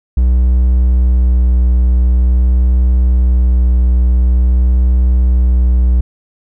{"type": "tone with vibrato", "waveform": "triangle", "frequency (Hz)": 61.74, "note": "B1", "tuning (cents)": 0, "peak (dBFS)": -5, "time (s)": [0.17, 6.01], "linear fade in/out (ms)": 5, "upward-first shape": "sine", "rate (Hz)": 0.47, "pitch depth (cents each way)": 11, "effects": []}